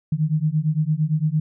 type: beating tone pair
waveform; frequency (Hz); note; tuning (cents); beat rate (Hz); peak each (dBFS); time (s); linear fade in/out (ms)
sine; 150.3 / 159.1; D3 / D#3; +40 / +39; 8.8; -21; 0.12-1.4; 5
effects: none